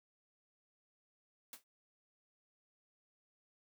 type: noise with exponential decay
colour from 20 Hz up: white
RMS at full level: -45 dBFS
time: 1.53-1.64 s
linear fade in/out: 2 ms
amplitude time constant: 22 ms
effects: high-pass 200 Hz 12 dB/octave